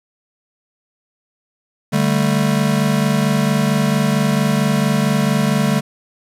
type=chord; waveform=square; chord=D suspended fourth; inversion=none; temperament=just; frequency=146.83 / 195.78 / 220.2 Hz; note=D3 / G3 / A3; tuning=0 / -2 / +2 cents; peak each=-19 dBFS; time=1.92-5.81 s; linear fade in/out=20 ms; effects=resampled to 32000 Hz + 7-bit